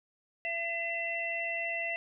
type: harmonic tone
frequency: 674 Hz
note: E5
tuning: 38 cents sharp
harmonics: 1 / 3 / 4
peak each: -38 / -35 / -35 dBFS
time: 0.45-1.96 s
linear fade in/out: 0 ms
effects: none